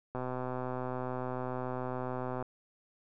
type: click train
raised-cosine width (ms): 1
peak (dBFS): -23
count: 290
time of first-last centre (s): 0.15-2.426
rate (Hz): 127
effects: none